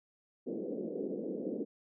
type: band-pass noise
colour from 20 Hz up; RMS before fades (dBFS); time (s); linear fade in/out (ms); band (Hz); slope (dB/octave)
white; -38; 0.46-1.65; 20; 190 to 500; 48
effects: none